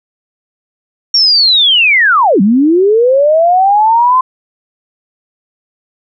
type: linear two-way sweep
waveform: sine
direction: down then up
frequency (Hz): 5588 to 184 to 1044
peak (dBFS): -5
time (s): 1.14-4.21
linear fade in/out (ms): 5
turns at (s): 2.41
effects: none